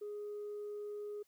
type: tone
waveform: sine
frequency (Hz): 415.3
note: G#4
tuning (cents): 0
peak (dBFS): -39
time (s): 0.01-1.23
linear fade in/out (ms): 10
effects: tanh soft clip ceiling -38 dBFS + white hiss -75 dBFS RMS until 1.27 s